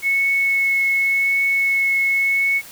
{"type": "tone with vibrato", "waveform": "sine", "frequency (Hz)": 2198, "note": "C#7", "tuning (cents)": -15, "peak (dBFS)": -15, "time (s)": [0.02, 2.62], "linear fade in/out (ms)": 50, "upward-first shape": "triangle", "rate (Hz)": 0.89, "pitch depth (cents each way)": 10, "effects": ["white hiss -40 dBFS RMS until 2.71 s"]}